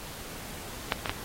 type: clicks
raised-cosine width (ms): 0.3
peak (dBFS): -24 / -9 / -27 / -14 / -11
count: 5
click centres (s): 0.886 / 0.922 / 0.992 / 1.058 / 1.095
effects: pink hiss -42 dBFS RMS until 1.24 s + AAC 48 kbps